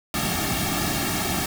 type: noise with comb filter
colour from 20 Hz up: pink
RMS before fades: -25 dBFS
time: 0.14-1.46 s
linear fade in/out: 2 ms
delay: 2 ms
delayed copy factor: -1
effects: none